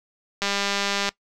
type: click train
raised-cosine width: 0.2 ms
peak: -7 dBFS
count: 135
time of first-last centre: 0.42-1.09 s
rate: 200 Hz
effects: noise-tail reverb RT60 0.1 s tail -20 dB re dry